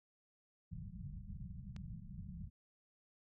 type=low-pass noise; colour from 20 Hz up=white; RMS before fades=-48 dBFS; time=0.71-2.5 s; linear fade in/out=20 ms; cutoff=200 Hz; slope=96 dB/octave
type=click; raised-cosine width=0.2 ms; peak=-37 dBFS; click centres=1.764 s
effects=none